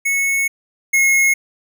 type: tone pair in turn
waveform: square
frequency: 2201 / 2166 Hz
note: C#7 / C#7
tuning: -13 / -41 cents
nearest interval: unison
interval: 28 cents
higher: first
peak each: -16 / -12 dBFS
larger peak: second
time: 0.05-0.48 / 0.93-1.34 s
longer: first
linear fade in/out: 10 ms
effects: none